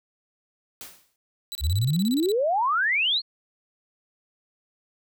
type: noise with exponential decay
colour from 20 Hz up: white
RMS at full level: -37 dBFS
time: 0.81-1.16 s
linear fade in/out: 1 ms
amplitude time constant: 76 ms
type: tone bursts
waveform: sawtooth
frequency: 3951 Hz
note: B7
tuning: in tune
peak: -28 dBFS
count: 14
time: 1.52-2.318 s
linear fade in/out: 0 ms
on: 31 ms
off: 28 ms
type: exponential sweep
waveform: sine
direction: up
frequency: 65.6 to 4435 Hz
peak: -20 dBFS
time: 1.6-3.22 s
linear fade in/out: 50 ms
effects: none